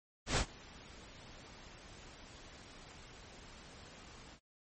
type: noise with ADSR envelope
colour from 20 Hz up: pink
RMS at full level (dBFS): -30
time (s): 0.26-4.4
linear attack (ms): 110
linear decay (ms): 85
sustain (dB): -24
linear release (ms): 80
effects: MP3 32 kbps